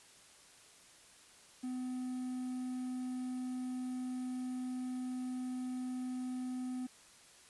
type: tone with quantisation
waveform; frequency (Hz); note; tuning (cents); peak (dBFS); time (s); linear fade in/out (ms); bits
triangle; 253.2; B3; +43; -35; 1.63-6.87; 10; 10
effects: white hiss -60 dBFS RMS until 7.49 s + resampled to 24000 Hz